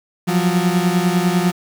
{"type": "beating tone pair", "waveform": "35% pulse", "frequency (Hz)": [174.61, 184.61], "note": ["F3", "F#3"], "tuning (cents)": [0, -4], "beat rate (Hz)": 10, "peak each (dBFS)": [-15, -17], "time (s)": [0.27, 1.52], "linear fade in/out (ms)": 20, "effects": ["7-bit"]}